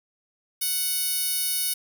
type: tone with high-pass filter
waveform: 10% pulse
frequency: 740 Hz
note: F#5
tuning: in tune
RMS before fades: -26 dBFS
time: 0.61-1.74 s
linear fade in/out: 10 ms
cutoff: 7600 Hz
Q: 0.6
effects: none